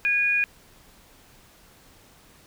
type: tone pair together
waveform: sine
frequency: 1642.7 / 2452 Hz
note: G#6 / D#7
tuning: -19 / -26 cents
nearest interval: perfect fifth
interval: 693 cents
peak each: -27 / -20 dBFS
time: 0.05-0.44 s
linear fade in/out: 0 ms
effects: pink hiss -54 dBFS RMS until 2.46 s